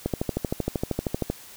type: click train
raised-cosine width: 2 ms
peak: -11 dBFS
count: 17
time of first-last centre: 0.06-1.3 s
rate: 12.9 Hz
effects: white hiss -46 dBFS RMS until 1.56 s